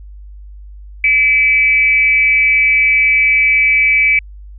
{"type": "tone with frequency modulation", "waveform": "sine", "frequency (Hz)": 2303, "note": "D7", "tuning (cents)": -34, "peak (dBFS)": -8, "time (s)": [1.04, 4.19], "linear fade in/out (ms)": 2, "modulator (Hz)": 256, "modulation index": 0.45, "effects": ["added 50 Hz sine -31 dBFS peak until 4.58 s"]}